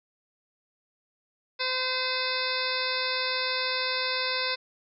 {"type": "harmonic tone", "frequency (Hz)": 513, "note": "C5", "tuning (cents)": -34, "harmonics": [1, 2, 3, 4, 5, 7, 8, 9, 10], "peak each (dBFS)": [-35, -35, -35, -35, -35, -35, -35, -35, -35], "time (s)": [1.59, 4.56], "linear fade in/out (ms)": 20, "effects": []}